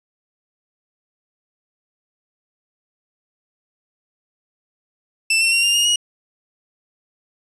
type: tone with pitch steps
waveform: sawtooth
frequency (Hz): 2661 / 2706 / 2752 / 2798 / 2845 / 2893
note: E7 / E7 / F7 / F7 / F7 / F#7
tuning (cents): +16 / +45 / -26 / +3 / +31 / -40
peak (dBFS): -11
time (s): 5.3-5.96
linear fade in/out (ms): 5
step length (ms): 110
effects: resampled to 24000 Hz + 8-bit